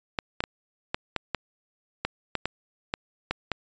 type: clicks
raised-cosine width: 0.3 ms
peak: -10 dBFS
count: 12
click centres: 0.188 / 0.405 / 0.439 / 0.945 / 1.163 / 1.347 / 2.05 / 2.353 / 2.456 / 2.939 / 3.31 / 3.517 s
effects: resampled to 16000 Hz